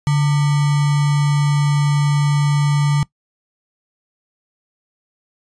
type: tone with sample-and-hold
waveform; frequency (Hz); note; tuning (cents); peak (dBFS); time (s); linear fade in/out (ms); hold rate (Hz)
sine; 144.8; D3; -24; -12; 0.07-3.03; 0; 1050
effects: noise-tail reverb RT60 0.1 s tail -21 dB re dry + resampled to 22050 Hz